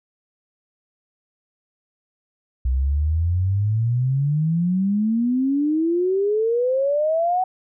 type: exponential sweep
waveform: sine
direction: up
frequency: 61.74 to 753 Hz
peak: -17 dBFS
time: 2.65-7.44 s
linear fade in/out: 5 ms
effects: none